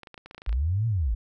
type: clicks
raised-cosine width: 0.3 ms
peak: -27 dBFS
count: 12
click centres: 0.033 / 0.072 / 0.143 / 0.178 / 0.26 / 0.311 / 0.347 / 0.38 / 0.419 / 0.463 / 0.493 / 0.528 s
type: linear two-way sweep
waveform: sine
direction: up then down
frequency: 46.25 to 117.9 to 46.25 Hz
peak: -22 dBFS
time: 0.47-1.15 s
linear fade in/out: 10 ms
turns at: 0.87 s
effects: none